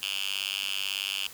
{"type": "tone with high-pass filter", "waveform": "5% pulse", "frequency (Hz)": 98.1, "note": "G2", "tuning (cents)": 2, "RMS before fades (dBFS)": -32, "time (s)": [0.02, 1.27], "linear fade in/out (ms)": 5, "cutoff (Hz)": 2900, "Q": 4, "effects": ["white hiss -47 dBFS RMS until 1.33 s"]}